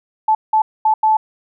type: tone bursts at uneven times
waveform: sine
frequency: 870 Hz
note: A5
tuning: 20 cents flat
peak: -10 dBFS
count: 4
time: 0.28-0.35 / 0.53-0.62 / 0.85-0.94 / 1.03-1.17 s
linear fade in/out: 5 ms
effects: none